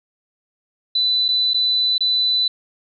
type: tone with dropouts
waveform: sine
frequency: 3993 Hz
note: B7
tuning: 18 cents sharp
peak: -15 dBFS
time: 0.95-2.48 s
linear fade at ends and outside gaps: 5 ms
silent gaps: 1.283-1.287 / 1.535-1.543 / 1.981-2.006 s
effects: none